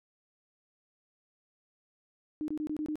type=tone bursts; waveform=sine; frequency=304.7 Hz; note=D#4; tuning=36 cents flat; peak=-31 dBFS; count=6; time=2.41-2.956 s; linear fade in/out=0 ms; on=71 ms; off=24 ms; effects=none